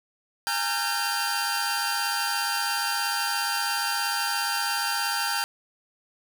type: tone cluster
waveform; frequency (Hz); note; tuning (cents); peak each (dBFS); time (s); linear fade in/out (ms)
sawtooth; 817 / 914 / 1374 / 1541 / 4718; G#5 / A#5 / F6 / G6 / D8; -29 / -34 / -29 / -30 / +7; -28; 0.47-5.44; 0
effects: none